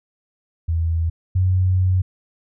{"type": "tone pair in turn", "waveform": "sine", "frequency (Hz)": [82.41, 92.5], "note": ["E2", "F#2"], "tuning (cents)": [0, 0], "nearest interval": "major second", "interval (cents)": 200, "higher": "second", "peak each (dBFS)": [-17, -14], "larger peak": "second", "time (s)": [[0.68, 1.1], [1.35, 2.02]], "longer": "second", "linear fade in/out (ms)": 10, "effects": []}